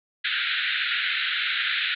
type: band-pass noise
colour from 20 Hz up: pink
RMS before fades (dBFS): -26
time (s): 0.24-1.95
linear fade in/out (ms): 10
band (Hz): 1400 to 4000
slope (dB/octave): 96
effects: none